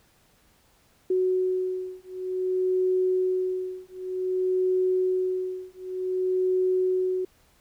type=beating tone pair; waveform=sine; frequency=370 / 370.54 Hz; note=F#4 / F#4; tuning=0 / +3 cents; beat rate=0.54 Hz; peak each=-26 / -26 dBFS; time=1.1-7.25 s; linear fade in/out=5 ms; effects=pink hiss -62 dBFS RMS until 7.6 s